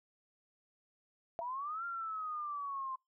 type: tone with exponential decay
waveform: sine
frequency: 674 Hz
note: E5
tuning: 38 cents sharp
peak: -31 dBFS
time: 1.39-1.47 s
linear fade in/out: 0 ms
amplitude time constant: 16 ms
type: exponential two-way sweep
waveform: sine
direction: up then down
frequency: 933 to 1396.9 to 1041 Hz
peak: -37 dBFS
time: 1.41-2.96 s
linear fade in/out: 10 ms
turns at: 1.85 s
effects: noise-tail reverb RT60 0.2 s tail -26 dB re dry